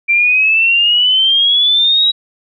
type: exponential sweep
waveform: sine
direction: up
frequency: 2349 to 3873 Hz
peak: -8 dBFS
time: 0.08-2.12 s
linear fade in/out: 20 ms
effects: none